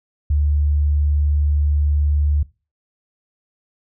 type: tone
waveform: sine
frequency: 73.42 Hz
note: D2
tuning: in tune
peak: -14 dBFS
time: 0.3-2.43 s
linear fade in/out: 5 ms
effects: noise-tail reverb RT60 0.3 s tail -20 dB re dry